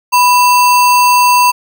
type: tone with sample-and-hold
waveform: sine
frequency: 987.8 Hz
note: B5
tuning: in tune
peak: -5 dBFS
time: 0.12-1.52 s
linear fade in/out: 20 ms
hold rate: 3675 Hz
effects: none